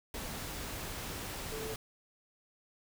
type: tone in noise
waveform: sine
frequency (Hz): 440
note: A4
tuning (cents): 0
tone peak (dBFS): -40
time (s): 1.52-1.74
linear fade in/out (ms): 2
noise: pink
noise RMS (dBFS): -41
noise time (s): 0.14-1.76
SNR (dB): -2
effects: none